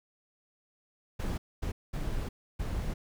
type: noise bursts at uneven times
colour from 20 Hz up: brown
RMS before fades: -33 dBFS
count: 4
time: 1.19-1.38 / 1.62-1.72 / 1.93-2.29 / 2.59-2.94 s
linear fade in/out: 10 ms
effects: none